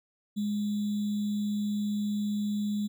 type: tone with sample-and-hold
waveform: sine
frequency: 207.5 Hz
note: G#3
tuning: 1 cent flat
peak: -27 dBFS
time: 0.36-2.88 s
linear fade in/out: 20 ms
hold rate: 3675 Hz
effects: none